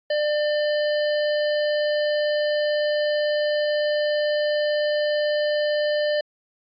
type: harmonic tone with a mistuned harmonic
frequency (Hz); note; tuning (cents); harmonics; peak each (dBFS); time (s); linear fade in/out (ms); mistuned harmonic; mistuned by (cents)
597; D5; +28; 1 / 3 / 5 / 7 / 8; -20 / -30 / -34 / -37 / -38; 0.1-6.21; 5; 5; +23
effects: AAC 48 kbps